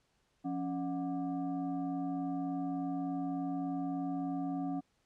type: tone with frequency modulation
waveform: sine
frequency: 277.2 Hz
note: C#4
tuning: in tune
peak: -33 dBFS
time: 0.44-4.81 s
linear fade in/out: 20 ms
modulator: 451 Hz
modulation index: 0.79
effects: pink hiss -75 dBFS RMS until 5.05 s + low-pass 8000 Hz 12 dB/octave